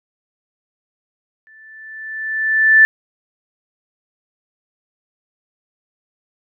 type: tone with exponential growth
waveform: sine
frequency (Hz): 1760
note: A6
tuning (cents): 0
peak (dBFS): -4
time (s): 1.47-2.85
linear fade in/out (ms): 0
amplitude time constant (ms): 300
effects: none